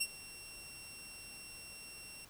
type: tone with ADSR envelope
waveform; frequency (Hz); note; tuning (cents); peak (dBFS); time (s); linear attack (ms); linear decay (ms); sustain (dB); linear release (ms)
15% pulse; 2737; F7; -36; -23; 0-2.25; 13; 52; -19; 4
effects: pink hiss -59 dBFS RMS until 2.29 s